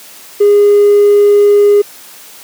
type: tone with hard clipping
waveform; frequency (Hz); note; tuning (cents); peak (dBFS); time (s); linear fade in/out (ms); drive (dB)
sine; 410; G#4; -22; -4; 0.4-1.82; 10; 1
effects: white hiss -35 dBFS RMS until 2.43 s + high-pass 200 Hz 12 dB/octave